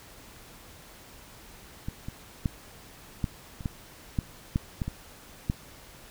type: clicks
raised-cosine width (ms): 5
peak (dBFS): -20 / -23 / -13 / -14 / -28 / -16 / -13 / -12 / -16 / -19 / -13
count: 11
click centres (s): 1.885 / 2.085 / 2.458 / 3.242 / 3.608 / 3.658 / 4.188 / 4.559 / 4.818 / 4.88 / 5.499
effects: pink hiss -50 dBFS RMS until 6.1 s